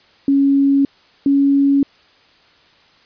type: tone pair in turn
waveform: sine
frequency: 277.2 / 278.8 Hz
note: C#4 / C#4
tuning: 0 / +10 cents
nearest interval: unison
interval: 10 cents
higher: second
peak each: -10 dBFS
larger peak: neither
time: 0.28-0.85 / 1.26-1.83 s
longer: neither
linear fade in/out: 2 ms
effects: white hiss -51 dBFS RMS until 3.05 s + resampled to 11025 Hz